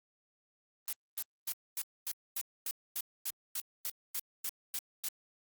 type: noise bursts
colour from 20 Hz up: blue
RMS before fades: -36 dBFS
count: 15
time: 0.88-5.085 s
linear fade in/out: 0 ms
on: 47 ms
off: 250 ms
effects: Opus 24 kbps